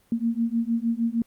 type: beating tone pair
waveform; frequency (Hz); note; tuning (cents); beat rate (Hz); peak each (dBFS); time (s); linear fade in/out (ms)
sine; 228 / 234.5; A#3 / A#3; -38 / +11; 6.5; -25; 0.12-1.22; 2
effects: pink hiss -62 dBFS RMS until 1.26 s + Opus 24 kbps